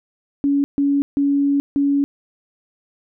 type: tone bursts at uneven times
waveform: sine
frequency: 281.9 Hz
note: C#4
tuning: 29 cents sharp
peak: -14 dBFS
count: 4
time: 0.44-0.64 / 0.78-1.02 / 1.17-1.6 / 1.76-2.04 s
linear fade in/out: 0 ms
effects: none